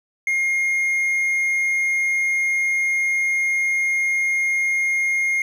triangle tone, 2134 Hz, C7, 34 cents sharp, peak -16 dBFS, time 0.27-5.42 s, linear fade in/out 2 ms, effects none

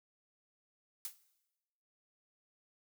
blue noise with exponential decay, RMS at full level -37 dBFS, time 1.05-1.17 s, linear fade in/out 1 ms, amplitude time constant 26 ms, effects noise-tail reverb RT60 1.0 s tail -17 dB re dry

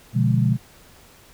sine chord, B diminished seventh, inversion none, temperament equal, 123.47 / 146.83 / 174.61 / 207.7 Hz, B2 / D3 / F3 / Ab3, 0 / 0 / 0 / 0 cents, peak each -18 / -23 / -24 / -23 dBFS, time 0.13-0.58 s, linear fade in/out 50 ms, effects pink hiss -50 dBFS RMS until 1.33 s

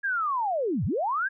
sine linear two-way sweep, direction down then up, 1661.2 to 77 to 1661.2 Hz, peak -24 dBFS, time 0.03-1.29 s, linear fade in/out 20 ms, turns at 0.85 s, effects none

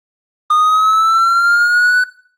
triangle linear sweep, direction up, 1220 to 1496 Hz, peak -7 dBFS, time 0.5-2.04 s, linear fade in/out 5 ms, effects noise-tail reverb RT60 0.5 s tail -18 dB re dry + Opus 24 kbps

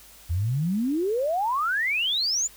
sine exponential sweep, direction up, 78.7 to 7270 Hz, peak -22 dBFS, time 0.29-2.48 s, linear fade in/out 20 ms, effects added 50 Hz sine -57 dBFS peak until 2.56 s + white hiss -50 dBFS RMS until 2.56 s

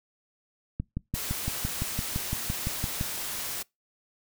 click train, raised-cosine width 5 ms, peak -17 dBFS, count 14, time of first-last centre 0.8-3.011 s, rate 5.88 Hz
white noise, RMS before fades -34 dBFS, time 1.14-3.63 s, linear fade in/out 10 ms
effects noise-tail reverb RT60 0.2 s tail -25 dB re dry

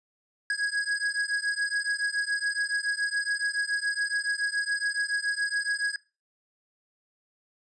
square beating tone pair, 1653 / 1660.1 Hz, G#6 / G#6, -9 / -1 cents, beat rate 7.1 Hz, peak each -30 dBFS, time 0.5-5.96 s, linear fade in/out 2 ms, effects noise-tail reverb RT60 0.3 s tail -22 dB re dry + resampled to 22050 Hz

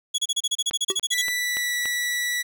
25% pulse tone bursts, 3358 Hz, G#7, 18 cents sharp, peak -17 dBFS, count 15, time 0.14-1.219 s, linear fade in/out 10 ms, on 43 ms, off 31 ms
click train, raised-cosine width 0.3 ms, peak -17 dBFS, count 5, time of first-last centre 0.71-1.856 s, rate 3.49 Hz
square tone with exponential decay, 382.8 Hz, G4, 41 cents flat, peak -23 dBFS, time 0.9-0.99 s, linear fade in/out 1 ms, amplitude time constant 18 ms
sawtooth tone with pitch glide, 1975.5 to 1951.7 Hz, B6 to B6, 0 to -21 cents, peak -20 dBFS, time 1.11-2.43 s, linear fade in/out 20 ms, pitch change -21 cents, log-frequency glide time 1.3-1.75 s
effects none

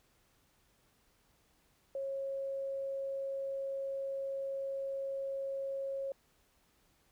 sine tone, 545 Hz, C#5, 29 cents flat, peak -35 dBFS, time 1.95-6.12 s, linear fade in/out 2 ms, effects pink hiss -71 dBFS RMS until 7.11 s

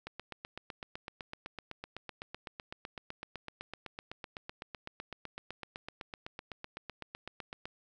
click train, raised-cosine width 0.3 ms, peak -25 dBFS, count 61, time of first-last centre 0.07-7.655 s, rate 7.91 Hz, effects none

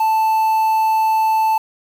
triangle tone with quantisation, 880 Hz, A5, in tune, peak -11 dBFS, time 0-1.58 s, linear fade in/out 5 ms, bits 6, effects none

